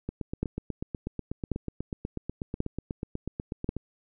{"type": "two click trains", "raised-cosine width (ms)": 3, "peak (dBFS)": [-14, -19], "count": [4, 31], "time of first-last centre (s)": [[0.43, 3.691], [0.09, 3.766]], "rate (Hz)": [0.92, 8.16], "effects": []}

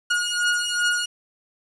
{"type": "beating tone pair", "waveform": "sawtooth", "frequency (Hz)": [1438, 1440.6], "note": ["F#6", "F#6"], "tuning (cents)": [-50, -47], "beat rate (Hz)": 2.6, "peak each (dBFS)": [-20, -20], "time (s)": [0.1, 1.06], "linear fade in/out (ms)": 10, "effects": ["resampled to 24000 Hz", "8-bit"]}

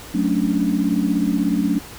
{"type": "chord", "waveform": "sine", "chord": "D major seventh", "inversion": "first", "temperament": "equal", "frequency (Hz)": [185, 220, 277.2, 293.7], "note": ["F#3", "A3", "C#4", "D4"], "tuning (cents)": [0, 0, 0, 0], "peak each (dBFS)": -22, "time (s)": [0.14, 1.79], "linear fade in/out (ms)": 10, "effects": ["pink hiss -38 dBFS RMS until 1.98 s"]}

